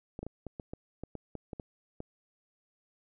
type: clicks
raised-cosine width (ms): 2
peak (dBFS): -26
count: 12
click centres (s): 0.191 / 0.23 / 0.266 / 0.467 / 0.598 / 0.735 / 1.036 / 1.153 / 1.353 / 1.532 / 1.598 / 2.004
effects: none